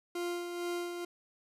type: tone with tremolo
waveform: 40% pulse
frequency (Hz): 349.2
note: F4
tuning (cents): 0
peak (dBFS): -32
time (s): 0.15-1.05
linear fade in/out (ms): 5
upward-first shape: sine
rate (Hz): 2.2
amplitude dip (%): 45
effects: resampled to 32000 Hz